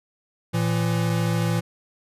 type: tone pair together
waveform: square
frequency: 113.79 / 167.6 Hz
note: A#2 / E3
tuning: -41 / +29 cents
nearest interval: perfect fifth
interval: 670 cents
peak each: -24 dBFS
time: 0.53-1.61 s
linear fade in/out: 20 ms
effects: resampled to 32000 Hz